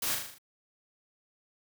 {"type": "noise with echo", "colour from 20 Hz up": "white", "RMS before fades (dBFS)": -32, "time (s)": [0.02, 0.15], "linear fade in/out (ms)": 5, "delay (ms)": 39, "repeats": 6, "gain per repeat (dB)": -4, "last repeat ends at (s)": 0.384, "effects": []}